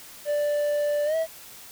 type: tone with pitch glide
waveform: triangle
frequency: 587.3 to 647.9 Hz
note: D5 to E5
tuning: 0 to -30 cents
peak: -20 dBFS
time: 0.25-1.27 s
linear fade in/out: 50 ms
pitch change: +170 cents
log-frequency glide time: 1.05-1.16 s
effects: white hiss -45 dBFS RMS until 1.71 s